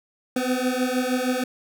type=beating tone pair; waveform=25% pulse; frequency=250 / 256.4 Hz; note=B3 / C4; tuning=+21 / -35 cents; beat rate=6.4 Hz; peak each=-21 / -21 dBFS; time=0.36-1.44 s; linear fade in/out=5 ms; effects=none